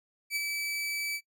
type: tone with ADSR envelope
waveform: sawtooth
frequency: 2304 Hz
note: D7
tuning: 34 cents flat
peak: -24 dBFS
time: 0.3-1.21 s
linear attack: 60 ms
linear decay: 21 ms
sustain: -4 dB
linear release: 61 ms
effects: noise-tail reverb RT60 0.1 s tail -20 dB re dry